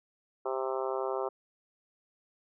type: harmonic tone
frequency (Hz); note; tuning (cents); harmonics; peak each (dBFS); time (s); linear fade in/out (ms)
131.6; C3; +10; 3 / 4 / 5 / 6 / 7 / 8 / 9 / 10; -34 / -36 / -38 / -40 / -41 / -42 / -43 / -44; 0.45-1.29; 10
effects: none